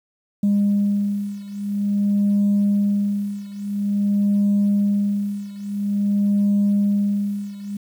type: beating tone pair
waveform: sine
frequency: 202.7 / 203.19 Hz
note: G#3 / G#3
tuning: -42 / -38 cents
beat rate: 0.49 Hz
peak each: -18 / -20 dBFS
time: 0.43-7.77 s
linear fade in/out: 5 ms
effects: tanh soft clip ceiling -12 dBFS + 8-bit